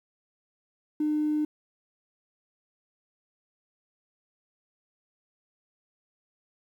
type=tone; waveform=triangle; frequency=302.6 Hz; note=D#4; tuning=48 cents flat; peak=-20 dBFS; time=1-1.45 s; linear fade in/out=5 ms; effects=tanh soft clip ceiling -21 dBFS + 10-bit